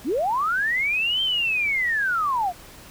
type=linear two-way sweep; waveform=sine; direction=up then down; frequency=208.8 to 3156 to 666 Hz; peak=-20 dBFS; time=0.04-2.53 s; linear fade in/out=50 ms; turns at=1.22 s; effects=pink hiss -45 dBFS RMS until 2.9 s